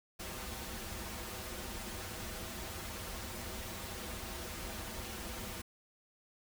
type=noise with comb filter; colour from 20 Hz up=pink; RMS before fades=-43 dBFS; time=0.19-5.62 s; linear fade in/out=10 ms; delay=7 ms; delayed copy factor=-0.75; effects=none